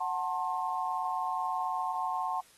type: chord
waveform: sine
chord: F# diminished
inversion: none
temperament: just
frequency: 740 / 888 / 1065.6 Hz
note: F#5 / A5 / C6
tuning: 0 / +16 / +31 cents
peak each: -34 dBFS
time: 0-2.41 s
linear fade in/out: 10 ms
effects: white hiss -60 dBFS RMS until 2.57 s + AAC 32 kbps